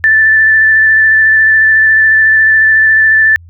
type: tone with vibrato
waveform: sine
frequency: 1760 Hz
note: A6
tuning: in tune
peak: -4 dBFS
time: 0.04-3.36 s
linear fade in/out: 0 ms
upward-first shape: square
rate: 14 Hz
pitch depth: 11 cents each way
effects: added 85 Hz sine -33 dBFS peak until 3.49 s